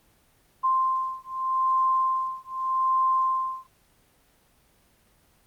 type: beating tone pair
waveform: sine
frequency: 1046.5 / 1047.33 Hz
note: C6 / C6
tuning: 0 / +1 cents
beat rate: 0.83 Hz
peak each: -25 dBFS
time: 0.63-3.67 s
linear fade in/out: 20 ms
effects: pink hiss -62 dBFS RMS until 5.46 s + Opus 24 kbps